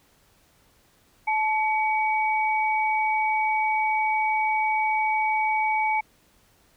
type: tone pair together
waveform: sine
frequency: 867 / 2263 Hz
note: A5 / C#7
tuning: -26 / +35 cents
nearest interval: octave + perfect fourth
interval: 1661 cents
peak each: -22 / -26 dBFS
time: 1.27-6.01 s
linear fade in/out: 10 ms
effects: pink hiss -61 dBFS RMS until 6.76 s